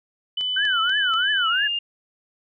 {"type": "tone with pitch glide", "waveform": "sine", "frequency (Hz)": [3000, 2815], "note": ["F#7", "F7"], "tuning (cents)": [23, 13], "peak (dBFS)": -22, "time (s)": [0.37, 1.79], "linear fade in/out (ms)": 5, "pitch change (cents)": -110, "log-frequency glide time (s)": [1.44, 1.54]}
{"type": "click train", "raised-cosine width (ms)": 0.2, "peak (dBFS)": -21, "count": 4, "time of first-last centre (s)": [0.41, 1.138], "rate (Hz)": 4.12}
{"type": "tone with vibrato", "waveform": "sine", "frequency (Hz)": 1499, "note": "F#6", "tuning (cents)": 22, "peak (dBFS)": -20, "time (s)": [0.56, 1.68], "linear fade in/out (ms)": 10, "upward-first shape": "triangle", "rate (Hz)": 3, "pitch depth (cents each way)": 270}
{"effects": []}